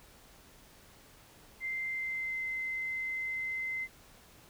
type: tone with pitch glide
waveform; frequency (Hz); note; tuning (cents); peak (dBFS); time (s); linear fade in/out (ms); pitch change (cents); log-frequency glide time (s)
sine; 2085 to 2065; C7 to C7; -7 to -23; -33; 1.6-3.88; 50; -16; 1.9-2.48
effects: pink hiss -58 dBFS RMS until 4.49 s